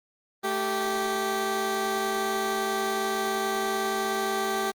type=tone pair together; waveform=15% pulse; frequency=220 / 389.3 Hz; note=A3 / G4; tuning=0 / -12 cents; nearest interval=minor seventh; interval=988 cents; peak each=-27 / -20 dBFS; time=0.43-4.72 s; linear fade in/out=20 ms; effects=Opus 32 kbps